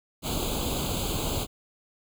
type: noise with comb filter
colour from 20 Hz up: pink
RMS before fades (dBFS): -29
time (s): 0.22-1.47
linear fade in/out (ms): 50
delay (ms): 0.27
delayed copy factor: +1
effects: none